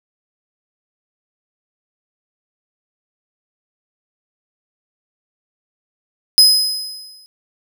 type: tone with exponential decay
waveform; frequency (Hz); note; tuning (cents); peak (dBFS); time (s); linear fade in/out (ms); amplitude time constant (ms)
40% pulse; 5050; D#8; +25; -3; 6.38-7.26; 0; 190
effects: none